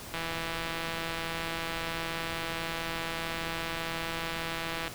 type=click train; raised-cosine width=0.3 ms; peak=-18 dBFS; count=783; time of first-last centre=0.14-4.879 s; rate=165 Hz; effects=pink hiss -43 dBFS RMS until 4.94 s